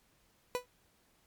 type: tone with exponential decay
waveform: 30% pulse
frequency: 495.2 Hz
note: B4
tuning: 5 cents sharp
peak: -25 dBFS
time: 0.55-0.66 s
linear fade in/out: 0 ms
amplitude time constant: 23 ms
effects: pink hiss -70 dBFS RMS until 1.26 s + MP3 96 kbps